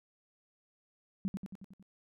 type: tone with echo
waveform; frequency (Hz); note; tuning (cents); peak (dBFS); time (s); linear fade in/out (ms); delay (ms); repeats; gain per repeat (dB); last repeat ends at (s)
sine; 192.7; G3; -29; -30; 1.25-1.28; 0; 91; 6; -4; 1.826
effects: none